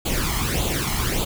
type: noise with flanger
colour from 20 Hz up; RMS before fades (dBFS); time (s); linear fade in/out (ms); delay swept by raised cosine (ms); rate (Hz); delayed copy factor
pink; -23; 0.05-1.25; 10; 0.27 to 0.98; 1.7; +0.7
effects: none